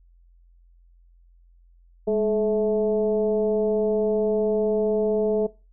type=tone with frequency modulation; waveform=sine; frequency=428.2 Hz; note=A4; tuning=47 cents flat; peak=-19 dBFS; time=2.07-5.47 s; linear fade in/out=10 ms; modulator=223 Hz; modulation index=0.82; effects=noise-tail reverb RT60 0.3 s tail -21 dB re dry + added 43 Hz sine -52 dBFS peak until 5.72 s